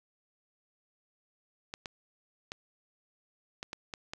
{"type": "clicks", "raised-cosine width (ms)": 0.2, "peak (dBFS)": -21, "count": 7, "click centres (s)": [1.739, 1.858, 2.519, 3.629, 3.731, 3.938, 4.135], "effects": []}